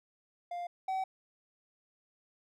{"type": "tone pair in turn", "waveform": "triangle", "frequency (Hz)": [700, 760.5], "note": ["F5", "F#5"], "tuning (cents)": [4, 47], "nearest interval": "minor second", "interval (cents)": 143, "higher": "second", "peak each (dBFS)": [-34, -29], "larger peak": "second", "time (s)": [[0.51, 0.67], [0.88, 1.04]], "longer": "neither", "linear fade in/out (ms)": 5, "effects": []}